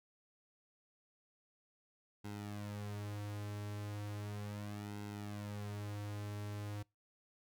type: tone with flanger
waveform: sawtooth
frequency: 103.3 Hz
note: G#2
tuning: 9 cents flat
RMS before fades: -44 dBFS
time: 2.24-6.83 s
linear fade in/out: 10 ms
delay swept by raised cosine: 1.7 to 5.6 ms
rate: 0.36 Hz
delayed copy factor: -0.75
effects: noise-tail reverb RT60 0.2 s tail -24 dB re dry